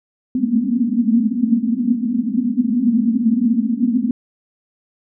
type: band-pass noise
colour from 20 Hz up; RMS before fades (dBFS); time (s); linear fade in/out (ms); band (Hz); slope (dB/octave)
pink; -17; 0.35-4.11; 2; 220 to 250; 96
effects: none